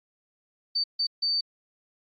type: tone bursts at uneven times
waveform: sine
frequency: 4581 Hz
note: D8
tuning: 44 cents flat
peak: -23 dBFS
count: 3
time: 0.75-0.84 / 0.99-1.07 / 1.22-1.41 s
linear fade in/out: 10 ms
effects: AAC 48 kbps